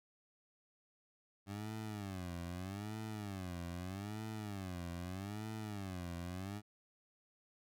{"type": "tone with vibrato", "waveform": "20% pulse", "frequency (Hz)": 97.3, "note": "G2", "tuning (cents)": -12, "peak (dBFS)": -37, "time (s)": [1.46, 6.62], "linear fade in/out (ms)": 50, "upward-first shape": "sine", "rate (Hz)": 0.8, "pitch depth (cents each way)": 210, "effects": []}